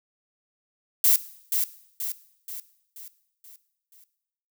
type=noise with echo; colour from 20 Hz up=violet; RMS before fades=-18 dBFS; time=1.04-1.16 s; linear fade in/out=2 ms; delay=480 ms; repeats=6; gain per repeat=-6 dB; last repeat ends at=4.04 s; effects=noise-tail reverb RT60 0.8 s tail -17 dB re dry